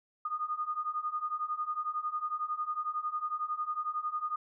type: beating tone pair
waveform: sine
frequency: 1222 / 1233 Hz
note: D#6 / D#6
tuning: -32 / -16 cents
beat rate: 11 Hz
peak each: -36 / -34 dBFS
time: 0.25-4.36 s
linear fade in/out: 5 ms
effects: none